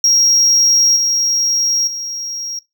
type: tone with level steps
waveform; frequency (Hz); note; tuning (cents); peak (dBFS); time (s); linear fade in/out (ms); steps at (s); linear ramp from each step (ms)
triangle; 5610; F8; +7; -8 / -12 / -21; 0.04-2.59; 2; 0.96 / 1.87; 5
effects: noise-tail reverb RT60 0.2 s tail -19 dB re dry